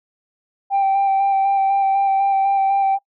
sine tone with vibrato, 784 Hz, G5, in tune, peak -12 dBFS, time 0.7-2.99 s, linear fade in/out 50 ms, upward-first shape square, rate 4 Hz, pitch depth 14 cents each way, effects noise-tail reverb RT60 0.1 s tail -24 dB re dry + tanh soft clip ceiling -12 dBFS

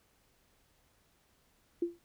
sine tone with exponential decay, 343.4 Hz, F4, 29 cents flat, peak -25 dBFS, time 1.82-1.99 s, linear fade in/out 5 ms, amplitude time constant 35 ms, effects pink hiss -70 dBFS RMS until 2.04 s

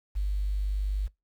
sine tone with quantisation, 49.76 Hz, G1, 27 cents sharp, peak -25 dBFS, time 0.15-1.08 s, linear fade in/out 20 ms, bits 9, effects noise-tail reverb RT60 0.2 s tail -23 dB re dry

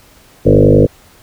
sine tone with frequency modulation, 297.1 Hz, D4, 20 cents sharp, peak -4 dBFS, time 0.45-0.87 s, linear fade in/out 20 ms, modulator 50.6 Hz, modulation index 4.7, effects pink hiss -45 dBFS RMS until 1.22 s

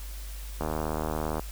click train, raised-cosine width 1 ms, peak -16 dBFS, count 62, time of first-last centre 0.61-1.395 s, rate 77.7 Hz, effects added 50 Hz sine -36 dBFS peak until 1.51 s + white hiss -47 dBFS RMS until 1.51 s

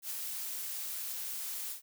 blue noise with ADSR envelope, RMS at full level -37 dBFS, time 0.02-1.82 s, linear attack 78 ms, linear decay 19 ms, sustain -2 dB, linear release 120 ms, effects none

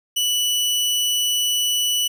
sawtooth tone, 2960 Hz, F#7, in tune, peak -15 dBFS, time 0.16-2.08 s, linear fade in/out 10 ms, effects none

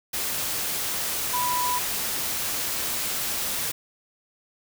sine tone in noise, 987.8 Hz, B5, in tune, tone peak -24 dBFS, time 1.33-1.79 s, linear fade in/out 10 ms, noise white, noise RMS -28 dBFS, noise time 0.13-3.72 s, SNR +1 dB, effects none

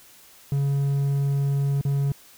triangle tone with dropouts, 139.8 Hz, C#3, 15 cents sharp, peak -18 dBFS, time 0.52-2.12 s, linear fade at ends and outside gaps 2 ms, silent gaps 1.813-1.851 s, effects white hiss -51 dBFS RMS until 2.37 s

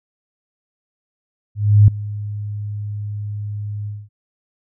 sine tone with ADSR envelope, 103.83 Hz, G#2, in tune, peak -4 dBFS, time 1.55-4.09 s, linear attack 330 ms, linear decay 3 ms, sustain -19 dB, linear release 220 ms, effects none

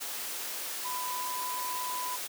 sine tone in noise, 998 Hz, B5, 18 cents sharp, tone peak -34 dBFS, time 0.84-2.17 s, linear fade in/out 20 ms, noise white, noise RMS -37 dBFS, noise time 0-2.28 s, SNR 0 dB, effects high-pass 300 Hz 12 dB/octave

